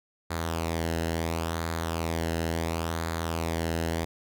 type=tone with flanger; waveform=sawtooth; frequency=82.41 Hz; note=E2; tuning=in tune; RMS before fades=-30 dBFS; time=0.3-4.05 s; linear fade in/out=10 ms; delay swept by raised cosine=0.35 to 0.87 ms; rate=0.72 Hz; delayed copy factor=-0.55; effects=none